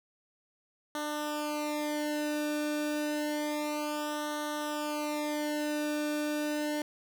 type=tone with flanger; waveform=sawtooth; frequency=298.9 Hz; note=D4; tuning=31 cents sharp; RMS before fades=-33 dBFS; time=0.95-6.82 s; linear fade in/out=2 ms; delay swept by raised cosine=0.41 to 0.98 ms; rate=0.29 Hz; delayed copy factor=-1; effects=none